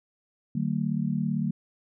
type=tone cluster; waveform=sine; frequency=151.4 / 189.4 / 227.1 Hz; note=D#3 / F#3 / A#3; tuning=-47 / +41 / -45 cents; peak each=-29 dBFS; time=0.55-1.51 s; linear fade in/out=5 ms; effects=none